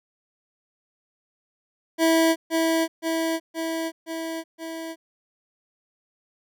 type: tone with echo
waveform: 25% pulse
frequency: 326.3 Hz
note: E4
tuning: 18 cents flat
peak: -13 dBFS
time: 1.98-2.36 s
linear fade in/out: 50 ms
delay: 520 ms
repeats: 5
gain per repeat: -3 dB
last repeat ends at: 4.96 s
effects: none